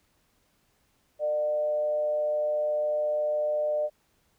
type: tone with frequency modulation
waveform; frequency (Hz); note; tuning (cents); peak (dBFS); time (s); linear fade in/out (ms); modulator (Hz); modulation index
sine; 601; D5; +40; -24; 1.19-3.9; 50; 144; 0.27
effects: pink hiss -69 dBFS RMS until 4.38 s